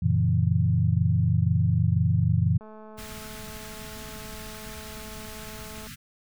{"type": "chord", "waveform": "sine", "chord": "F# dominant seventh", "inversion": "none", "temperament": "equal", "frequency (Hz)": [92.5, 116.54, 138.59, 164.81], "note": ["F#2", "A#2", "C#3", "E3"], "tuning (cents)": [0, 0, 0, 0], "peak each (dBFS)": [-24, -24, -28, -25], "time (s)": [0.02, 2.58], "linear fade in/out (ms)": 10}
{"type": "click train", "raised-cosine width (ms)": 1, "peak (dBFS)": -33, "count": 705, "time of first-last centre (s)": [2.61, 5.869], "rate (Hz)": 216}
{"type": "band-stop noise", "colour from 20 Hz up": "pink", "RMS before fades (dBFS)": -41, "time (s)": [2.97, 5.96], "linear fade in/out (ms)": 20, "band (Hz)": [270, 1200], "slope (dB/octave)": 96}
{"effects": []}